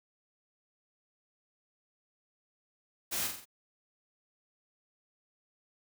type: noise with echo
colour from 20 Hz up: white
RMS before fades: -34 dBFS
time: 3.11-3.28 s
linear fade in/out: 20 ms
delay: 44 ms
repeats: 4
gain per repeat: -5 dB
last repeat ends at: 3.456 s
effects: none